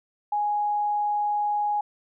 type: tone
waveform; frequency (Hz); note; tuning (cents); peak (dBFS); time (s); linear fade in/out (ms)
sine; 830.6; G#5; 0; -22; 0.32-1.81; 5
effects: none